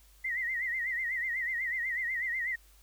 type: tone with vibrato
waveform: sine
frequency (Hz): 1975.5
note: B6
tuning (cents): 0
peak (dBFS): -30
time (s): 0.24-2.56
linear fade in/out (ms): 10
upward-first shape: sine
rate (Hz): 8.1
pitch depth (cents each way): 110
effects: added 50 Hz sine -58 dBFS peak until 2.82 s + white hiss -63 dBFS RMS until 2.82 s